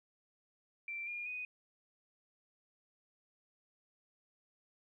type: tone with pitch steps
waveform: sine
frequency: 2349 / 2418 / 2489 Hz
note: D7 / D7 / D#7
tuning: 0 / +50 / 0 cents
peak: -39 dBFS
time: 0.88-1.45 s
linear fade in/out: 2 ms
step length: 190 ms
effects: 13-bit